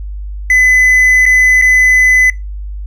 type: tone with dropouts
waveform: triangle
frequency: 2012 Hz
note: B6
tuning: 32 cents sharp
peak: -4 dBFS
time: 0.5-2.3 s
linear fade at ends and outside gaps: 2 ms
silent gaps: 1.256-1.262 / 1.615-1.621 s
effects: noise-tail reverb RT60 0.2 s tail -20 dB re dry + added 50 Hz sine -20 dBFS peak until 2.86 s